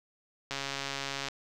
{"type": "click train", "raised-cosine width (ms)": 0.2, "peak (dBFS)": -17, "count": 108, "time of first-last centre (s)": [0.51, 1.285], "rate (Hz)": 138, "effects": []}